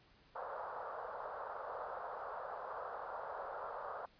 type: band-pass noise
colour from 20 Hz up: pink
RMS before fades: -45 dBFS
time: 0.35-4.06 s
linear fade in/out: 10 ms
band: 490 to 1400 Hz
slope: 48 dB/octave
effects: pink hiss -67 dBFS RMS until 4.19 s + resampled to 11025 Hz